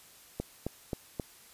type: click train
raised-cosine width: 2 ms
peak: -19 dBFS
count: 4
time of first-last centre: 0.4-1.198 s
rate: 3.76 Hz
effects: white hiss -56 dBFS RMS until 1.53 s + resampled to 32000 Hz